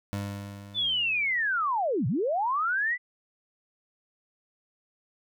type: tone with exponential decay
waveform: 25% pulse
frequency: 100.5 Hz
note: G2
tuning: 44 cents sharp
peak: -25 dBFS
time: 0.13-1.7 s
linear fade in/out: 0 ms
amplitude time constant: 340 ms
type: linear two-way sweep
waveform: sine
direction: down then up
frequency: 3551 to 103.83 to 2023 Hz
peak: -24 dBFS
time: 0.74-2.98 s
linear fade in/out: 50 ms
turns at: 2.07 s
effects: none